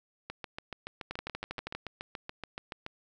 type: two click trains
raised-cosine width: 0.3 ms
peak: -22 / -20 dBFS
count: 19 / 9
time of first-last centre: 0.3-2.864 / 1.11-1.75 s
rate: 7.02 / 12.5 Hz
effects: none